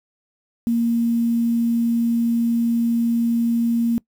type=tone with quantisation; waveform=sine; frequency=233.1 Hz; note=A#3; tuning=in tune; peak=-16 dBFS; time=0.67-3.98 s; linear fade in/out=0 ms; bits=7; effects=noise-tail reverb RT60 0.1 s tail -23 dB re dry